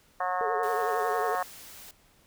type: harmonic tone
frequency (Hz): 182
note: F#3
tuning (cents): -28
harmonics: 3 / 4 / 5 / 6 / 7 / 8 / 9 / 10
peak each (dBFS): -37 / -30 / -37 / -32 / -37 / -43 / -41 / -40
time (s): 0.2-1.43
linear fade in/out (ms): 5
type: tone with vibrato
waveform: sine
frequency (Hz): 441.9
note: A4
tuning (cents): +7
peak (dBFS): -30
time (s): 0.41-1.35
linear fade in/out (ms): 0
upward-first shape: triangle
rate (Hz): 11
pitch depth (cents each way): 120
type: noise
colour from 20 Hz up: white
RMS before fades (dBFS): -47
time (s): 0.63-1.91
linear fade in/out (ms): 2
effects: pink hiss -62 dBFS RMS until 2.26 s